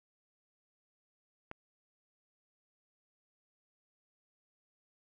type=click; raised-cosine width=0.5 ms; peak=-27 dBFS; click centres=1.514 s; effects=none